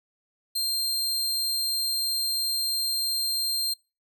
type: tone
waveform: sawtooth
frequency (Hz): 4179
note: C8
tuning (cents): -3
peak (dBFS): -22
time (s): 0.55-3.74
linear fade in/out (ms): 10
effects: noise-tail reverb RT60 0.3 s tail -26 dB re dry